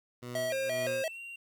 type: tone with tremolo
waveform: 15% pulse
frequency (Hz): 122.4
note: B2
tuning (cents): -15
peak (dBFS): -32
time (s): 0.22-1.03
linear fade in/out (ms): 10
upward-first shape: sine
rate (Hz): 2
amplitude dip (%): 85
type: tone with vibrato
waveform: square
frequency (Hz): 587.3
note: D5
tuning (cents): 0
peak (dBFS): -31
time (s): 0.35-1.08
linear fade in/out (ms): 2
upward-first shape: square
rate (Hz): 2.9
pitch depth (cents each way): 160
type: tone with pitch glide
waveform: triangle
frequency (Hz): 2402 to 2759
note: D7 to F7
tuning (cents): +38 to -22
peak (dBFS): -40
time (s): 0.5-1.36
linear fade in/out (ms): 5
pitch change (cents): +240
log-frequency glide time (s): 0.78-1.19
effects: 11-bit